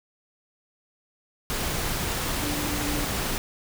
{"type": "tone in noise", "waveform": "sine", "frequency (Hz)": 293.7, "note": "D4", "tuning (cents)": 0, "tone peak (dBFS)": -31, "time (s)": [2.42, 3.04], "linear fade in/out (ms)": 0, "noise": "pink", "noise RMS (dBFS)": -28, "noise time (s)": [1.5, 3.38], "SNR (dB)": -6, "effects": []}